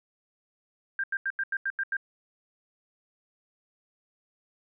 sine tone bursts, 1589 Hz, G6, 23 cents sharp, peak -26 dBFS, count 8, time 0.99-1.968 s, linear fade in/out 2 ms, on 47 ms, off 86 ms, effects none

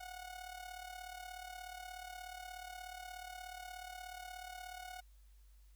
sawtooth tone with amplitude modulation, 733 Hz, F#5, 16 cents flat, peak -40 dBFS, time 0-5.01 s, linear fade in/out 10 ms, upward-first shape sine, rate 36.7 Hz, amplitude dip 70%, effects added 50 Hz sine -59 dBFS peak until 5.75 s + white hiss -75 dBFS RMS until 5.75 s

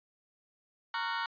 sawtooth chord, Gb major seventh, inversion first, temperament just, 925 / 1110 / 1387.5 / 1480 Hz, Bb5 / Db6 / F6 / Gb6, -14 / +2 / -12 / 0 cents, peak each -31 / -35 / -35 / -34 dBFS, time 0.94-1.26 s, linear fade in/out 2 ms, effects resampled to 11025 Hz

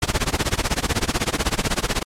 pink noise with tremolo, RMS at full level -18 dBFS, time 0.02-2.03 s, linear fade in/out 5 ms, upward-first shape sine, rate 16 Hz, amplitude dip 95%, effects low-pass 9000 Hz 12 dB/octave + MP3 96 kbps

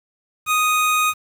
25% pulse tone, 1244.5 Hz, D#6, in tune, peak -12 dBFS, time 0.46-1.14 s, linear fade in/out 50 ms, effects 7-bit

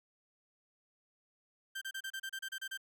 30% pulse tone bursts, 1568 Hz, G6, in tune, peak -36 dBFS, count 11, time 1.75-2.775 s, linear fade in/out 10 ms, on 65 ms, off 31 ms, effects none

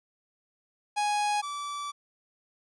45% pulse tone pair in turn, 830.6 / 1157.1 Hz, G#5 / D6, 0 / -26 cents, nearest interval tritone, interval 574 cents, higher second, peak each -25 / -33 dBFS, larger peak first, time 0.96-1.42 / 1.42-1.92 s, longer second, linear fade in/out 20 ms, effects resampled to 24000 Hz

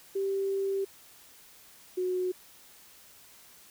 sine tone pair in turn, 390.7 / 366.1 Hz, G4 / F#4, -6 / -18 cents, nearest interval minor second, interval 112 cents, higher first, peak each -27 dBFS, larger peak neither, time 0.15-0.85 / 1.97-2.32 s, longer first, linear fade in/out 10 ms, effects white hiss -55 dBFS RMS until 3.7 s

